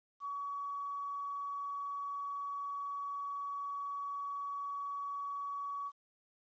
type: tone with quantisation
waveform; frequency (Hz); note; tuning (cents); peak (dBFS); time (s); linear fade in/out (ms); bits
sine; 1131; C#6; +34; -37; 0.2-5.92; 50; 11
effects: resampled to 16000 Hz